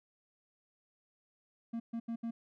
triangle tone bursts at uneven times, 230.6 Hz, A#3, 19 cents flat, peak -33 dBFS, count 4, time 1.73-1.8 / 1.93-2 / 2.08-2.16 / 2.23-2.31 s, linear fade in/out 10 ms, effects none

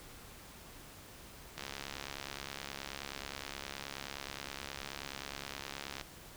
click train, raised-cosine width 0.2 ms, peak -23 dBFS, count 309, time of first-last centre 1.58-6.012 s, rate 69.5 Hz, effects pink hiss -53 dBFS RMS until 6.36 s

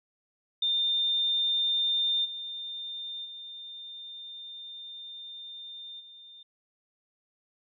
sine tone with level steps, 3610 Hz, A7, 44 cents sharp, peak -24 / -35 / -40 / -47 dBFS, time 0.62-6.43 s, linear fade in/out 5 ms, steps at 2.24 / 3.24 / 5.99 s, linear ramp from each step 20 ms, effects none

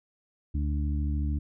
harmonic tone, 73.42 Hz, D2, in tune, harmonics 1 / 2 / 3 / 4, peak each -26 / -36 / -38 / -38 dBFS, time 0.54-1.39 s, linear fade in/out 10 ms, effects none

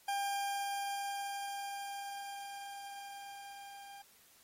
40% pulse tone with level ramp, 799 Hz, G5, 33 cents sharp, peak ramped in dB -32 to -49 dBFS, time 0.08-4.02 s, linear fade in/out 5 ms, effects white hiss -64 dBFS RMS until 4.43 s + AAC 48 kbps

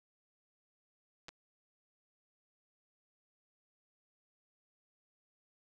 clicks, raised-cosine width 0.2 ms, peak -30 dBFS, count 2, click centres 1.284 / 1.29 s, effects none

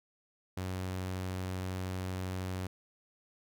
sawtooth tone, 92.8 Hz, F#2, 6 cents sharp, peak -31 dBFS, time 0.57-2.67 s, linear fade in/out 5 ms, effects none

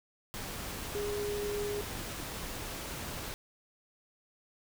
sine tone in noise, 411.9 Hz, G#4, 14 cents flat, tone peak -33 dBFS, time 0.95-1.81 s, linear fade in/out 0 ms, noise pink, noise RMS -40 dBFS, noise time 0.34-3.34 s, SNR +4 dB, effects none

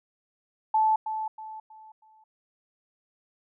sine tone with echo, 872 Hz, A5, 16 cents flat, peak -19 dBFS, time 0.74-0.96 s, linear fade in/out 5 ms, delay 320 ms, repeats 4, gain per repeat -9 dB, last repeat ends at 2.24 s, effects none

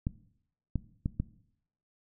clicks, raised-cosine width 5 ms, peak -17 dBFS, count 4, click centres 0.069 / 0.757 / 1.059 / 1.2 s, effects noise-tail reverb RT60 0.7 s tail -18 dB re dry

